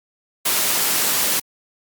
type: noise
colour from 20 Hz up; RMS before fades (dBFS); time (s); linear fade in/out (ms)
white; -19; 0.45-1.4; 10
effects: high-pass 150 Hz 12 dB/octave + Opus 48 kbps